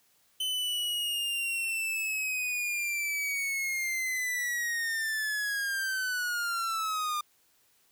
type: linear sweep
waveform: 45% pulse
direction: down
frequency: 3044 to 1200 Hz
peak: -29 dBFS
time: 0.4-7.21 s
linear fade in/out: 5 ms
effects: white hiss -67 dBFS RMS until 7.91 s